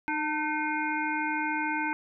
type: harmonic tone with a mistuned harmonic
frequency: 305.6 Hz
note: D#4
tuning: 31 cents flat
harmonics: 1 / 3 / 5 / 7 / 8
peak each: -33 / -31 / -33 / -35 / -38 dBFS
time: 0.08-1.93 s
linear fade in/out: 0 ms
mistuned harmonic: 3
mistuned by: -36 cents
effects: none